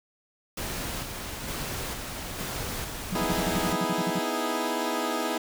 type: noise with tremolo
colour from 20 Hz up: pink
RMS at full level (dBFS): -33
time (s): 0.57-3.73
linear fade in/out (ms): 5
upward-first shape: square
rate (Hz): 1.1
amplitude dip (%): 30
type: tone bursts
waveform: sine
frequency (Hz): 181.2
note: F#3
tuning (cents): -36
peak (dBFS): -26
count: 13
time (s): 3.12-4.19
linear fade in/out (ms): 5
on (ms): 38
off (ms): 48
type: chord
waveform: 15% pulse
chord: E major seventh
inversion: second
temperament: equal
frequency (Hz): 246.9 / 311.1 / 329.6 / 415.3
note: B3 / D#4 / E4 / G#4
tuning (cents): 0 / 0 / 0 / 0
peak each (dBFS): -26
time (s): 3.15-5.38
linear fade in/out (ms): 5
effects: none